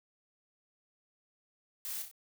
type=noise with echo; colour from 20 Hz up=blue; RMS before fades=-40 dBFS; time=1.85-2.02 s; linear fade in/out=0 ms; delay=31 ms; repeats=3; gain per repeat=-5 dB; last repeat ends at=2.113 s; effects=none